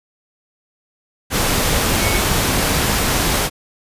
sine tone in noise, 2217 Hz, C#7, in tune, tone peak -25 dBFS, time 1.99-2.22 s, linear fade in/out 50 ms, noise pink, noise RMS -17 dBFS, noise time 1.3-3.5 s, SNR -11 dB, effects resampled to 32000 Hz

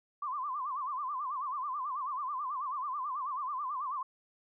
sine tone with vibrato, 1100 Hz, C#6, 14 cents flat, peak -33 dBFS, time 0.22-4.03 s, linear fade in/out 5 ms, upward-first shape sine, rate 9.2 Hz, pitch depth 160 cents each way, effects none

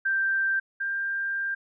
sine tone pair in turn, 1571 / 1590.2 Hz, G6 / G6, +3 / +24 cents, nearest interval unison, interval 21 cents, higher second, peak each -22 / -26 dBFS, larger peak first, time 0.05-0.6 / 0.8-1.55 s, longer second, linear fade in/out 10 ms, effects none

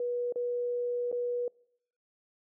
sine tone with dropouts, 485.8 Hz, B4, 29 cents flat, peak -29 dBFS, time 0-1.48 s, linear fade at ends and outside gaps 2 ms, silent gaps 0.324-0.358 / 1.116-1.126 s, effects noise-tail reverb RT60 0.7 s tail -25 dB re dry

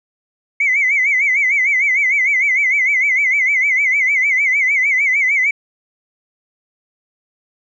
sine tone with vibrato, 2154 Hz, C7, 50 cents sharp, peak -11 dBFS, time 0.6-5.51 s, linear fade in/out 5 ms, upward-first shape sine, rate 6.6 Hz, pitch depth 130 cents each way, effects tanh soft clip ceiling -7 dBFS

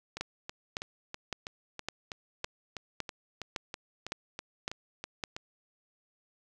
two click trains, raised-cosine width 0.2 ms, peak -16 / -21 dBFS, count 10 / 17, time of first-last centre 0.21-5.238 / 0.17-5.365 s, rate 1.79 / 3.08 Hz, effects none

